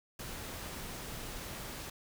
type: noise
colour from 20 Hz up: pink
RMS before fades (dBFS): -43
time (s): 0.19-1.9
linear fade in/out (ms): 5
effects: none